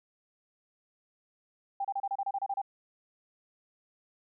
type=tone bursts; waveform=sine; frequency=792 Hz; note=G5; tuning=18 cents sharp; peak=-29 dBFS; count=11; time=1.8-2.617 s; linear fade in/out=5 ms; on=47 ms; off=30 ms; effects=none